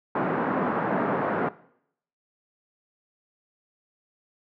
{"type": "band-pass noise", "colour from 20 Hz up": "pink", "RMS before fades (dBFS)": -26, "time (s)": [0.15, 1.49], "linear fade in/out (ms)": 5, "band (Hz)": [180, 1500], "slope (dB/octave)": 24, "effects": ["noise-tail reverb RT60 0.7 s tail -19 dB re dry"]}